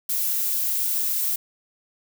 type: noise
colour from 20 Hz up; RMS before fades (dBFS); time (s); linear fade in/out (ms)
violet; -24; 0.09-1.36; 5
effects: none